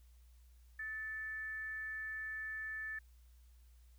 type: tone with frequency modulation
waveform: sine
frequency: 1758 Hz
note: A6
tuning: 2 cents flat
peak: -40 dBFS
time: 0.79-2.99 s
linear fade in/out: 5 ms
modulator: 481 Hz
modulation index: 0.22
effects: added 60 Hz sine -59 dBFS peak until 3.98 s + white hiss -75 dBFS RMS until 3.98 s